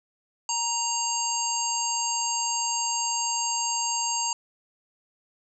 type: harmonic tone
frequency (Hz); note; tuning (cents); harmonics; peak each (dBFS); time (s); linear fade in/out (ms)
932.3; A#5; 0; 1 / 3 / 5 / 7 / 8; -29 / -35 / -33 / -31 / -30; 0.49-4.33; 2
effects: none